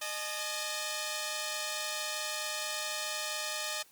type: tone pair together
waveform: 5% pulse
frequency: 613 / 853.3 Hz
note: D#5 / G#5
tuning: -26 / +47 cents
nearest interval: tritone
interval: 573 cents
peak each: -24 / -27 dBFS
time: 0.01-3.83 s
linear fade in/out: 10 ms
effects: white hiss -61 dBFS RMS until 3.91 s + Opus 32 kbps